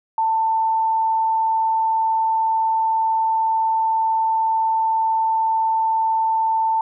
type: tone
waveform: sine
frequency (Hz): 891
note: A5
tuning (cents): +22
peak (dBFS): -16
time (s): 0.18-6.81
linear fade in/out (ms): 2
effects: none